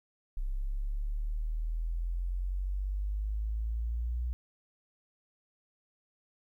sine exponential sweep, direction up, 32.7 to 61.1 Hz, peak -30 dBFS, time 0.37-4.33 s, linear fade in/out 0 ms, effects 12-bit

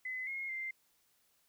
sine tone with pitch steps, 2027 / 2153 / 2089 Hz, B6 / C7 / C7, +45 / +49 / -3 cents, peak -37 dBFS, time 0.05-0.71 s, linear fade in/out 5 ms, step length 220 ms, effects white hiss -73 dBFS RMS until 1.48 s

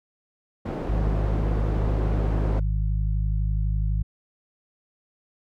white low-pass noise, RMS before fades -31 dBFS, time 0.65-2.6 s, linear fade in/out 10 ms, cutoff 490 Hz, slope 12 dB/octave
harmonic tone, 52 Hz, G#1, 3 cents sharp, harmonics 1 / 2 / 3, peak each -22 / -28 / -32 dBFS, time 0.88-4.03 s, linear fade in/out 10 ms
effects none

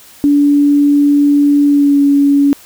sine tone with pitch glide, 287.9 to 282.8 Hz, D4 to C#4, -34 to +35 cents, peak -6 dBFS, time 0.24-2.53 s, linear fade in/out 0 ms, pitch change -31 cents, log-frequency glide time 1.66-2 s, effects white hiss -40 dBFS RMS until 2.65 s

